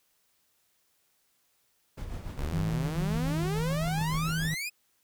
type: noise with tremolo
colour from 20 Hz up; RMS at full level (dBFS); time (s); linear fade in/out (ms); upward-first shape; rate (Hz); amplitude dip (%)
brown; -36; 1.97-4.55; 10; sine; 7; 45
type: exponential sweep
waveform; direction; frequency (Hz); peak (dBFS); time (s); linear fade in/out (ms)
sawtooth; up; 66.1 to 2563; -29; 2.37-4.7; 20
type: tone with vibrato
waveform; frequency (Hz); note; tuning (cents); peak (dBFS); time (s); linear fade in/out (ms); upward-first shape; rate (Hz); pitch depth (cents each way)
sine; 159.3; D#3; +41; -28; 2.53-4.54; 0; square; 1.8; 14
effects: white hiss -71 dBFS RMS until 5.03 s